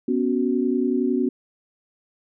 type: chord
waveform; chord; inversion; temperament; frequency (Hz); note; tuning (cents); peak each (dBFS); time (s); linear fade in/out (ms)
sine; B suspended second; none; just; 246.9 / 277.8 / 370.4; B3 / C#4 / F#4; 0 / +4 / +2; -22 / -24 / -24; 0.08-1.29; 5
effects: none